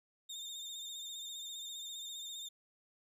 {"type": "tone with vibrato", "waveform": "30% pulse", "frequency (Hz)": 3647, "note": "A#7", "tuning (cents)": -39, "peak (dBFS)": -40, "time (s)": [0.29, 2.49], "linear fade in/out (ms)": 10, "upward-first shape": "sine", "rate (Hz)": 15, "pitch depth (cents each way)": 41, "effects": []}